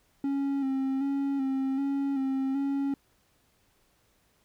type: tone with vibrato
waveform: triangle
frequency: 272.2 Hz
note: C#4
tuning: 31 cents flat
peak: -24 dBFS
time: 0.24-2.94 s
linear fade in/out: 2 ms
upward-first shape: square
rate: 1.3 Hz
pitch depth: 32 cents each way
effects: pink hiss -68 dBFS RMS until 4.44 s